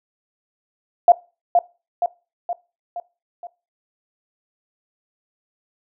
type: tone with echo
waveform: sine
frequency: 698.5 Hz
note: F5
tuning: in tune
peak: -6 dBFS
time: 1.08-1.12 s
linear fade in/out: 2 ms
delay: 470 ms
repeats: 5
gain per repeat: -5 dB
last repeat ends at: 3.47 s
effects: noise-tail reverb RT60 0.3 s tail -20 dB re dry